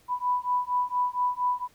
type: beating tone pair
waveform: sine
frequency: 987.8 / 992.1 Hz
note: B5 / B5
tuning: 0 / +8 cents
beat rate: 4.3 Hz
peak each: -27 dBFS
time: 0.08-1.68 s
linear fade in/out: 50 ms
effects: pink hiss -61 dBFS RMS until 1.74 s